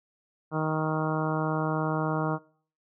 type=harmonic tone with a mistuned harmonic; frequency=156.6 Hz; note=D#3; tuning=11 cents sharp; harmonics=1 / 2 / 3 / 4 / 5 / 6 / 7 / 8 / 9; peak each=-29 / -32 / -34 / -35 / -36 / -37 / -37 / -38 / -39 dBFS; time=0.51-2.39 s; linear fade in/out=50 ms; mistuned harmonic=9; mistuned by=-15 cents; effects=noise-tail reverb RT60 0.5 s tail -22 dB re dry